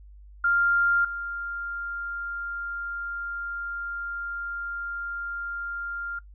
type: tone pair in turn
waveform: sine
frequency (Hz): 1396.9 / 1396.9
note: F6 / F6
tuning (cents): 0 / 0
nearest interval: unison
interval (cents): 0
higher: neither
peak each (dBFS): -19 / -30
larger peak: first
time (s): 0.44-1.05 / 1.05-6.19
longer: second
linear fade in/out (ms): 5
effects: noise-tail reverb RT60 0.1 s tail -20 dB re dry + added 50 Hz sine -45 dBFS peak until 6.34 s